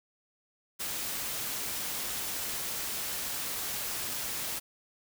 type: noise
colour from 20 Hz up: white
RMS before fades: -35 dBFS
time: 0.79-4.6 s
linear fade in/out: 20 ms
effects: none